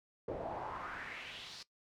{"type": "noise with band-pass filter sweep", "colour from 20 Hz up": "brown", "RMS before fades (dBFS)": -44, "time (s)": [0.28, 1.63], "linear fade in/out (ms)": 5, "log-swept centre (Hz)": [480, 5000], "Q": 3.1, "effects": ["noise-tail reverb RT60 0.1 s tail -17 dB re dry"]}